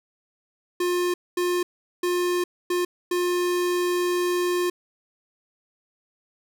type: tone bursts at uneven times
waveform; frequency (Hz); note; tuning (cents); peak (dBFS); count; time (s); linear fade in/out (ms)
square; 355.3; F4; +30; -22; 5; 0.8-1.14 / 1.37-1.63 / 2.03-2.44 / 2.7-2.85 / 3.11-4.7; 5
effects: none